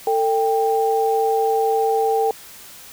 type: tone pair together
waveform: sine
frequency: 448.1 / 790 Hz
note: A4 / G5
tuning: +32 / +13 cents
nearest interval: minor seventh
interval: 981 cents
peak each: -18 / -19 dBFS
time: 0.07-2.31 s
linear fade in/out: 2 ms
effects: white hiss -41 dBFS RMS until 2.92 s